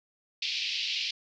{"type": "band-pass noise", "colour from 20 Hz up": "pink", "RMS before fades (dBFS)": -32, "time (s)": [0.42, 1.11], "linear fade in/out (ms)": 5, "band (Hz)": [2400, 5100], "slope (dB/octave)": 48, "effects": []}